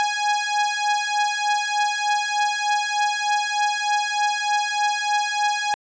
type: beating tone pair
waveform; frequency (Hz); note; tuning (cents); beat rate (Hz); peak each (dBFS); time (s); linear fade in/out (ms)
sawtooth; 829 / 832.3; G#5 / G#5; -3 / +4; 3.3; -19; 0-5.74; 0
effects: resampled to 16000 Hz